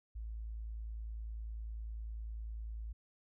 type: tone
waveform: sine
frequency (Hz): 55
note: A1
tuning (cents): 0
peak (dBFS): -40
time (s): 0.15-2.93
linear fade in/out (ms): 10
effects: none